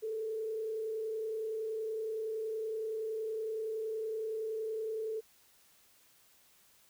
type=tone with frequency modulation; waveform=sine; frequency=440 Hz; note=A4; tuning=in tune; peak=-34 dBFS; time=0.02-5.21 s; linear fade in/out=20 ms; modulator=30.7 Hz; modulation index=0.39; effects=white hiss -65 dBFS RMS until 6.89 s